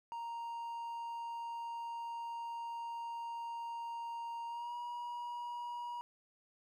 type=tone with pitch glide; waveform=triangle; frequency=932.3 to 959.6 Hz; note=A#5 to A#5; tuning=0 to +50 cents; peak=-38 dBFS; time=0.12-6.01 s; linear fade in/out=0 ms; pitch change=+50 cents; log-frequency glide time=4.47-4.75 s; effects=none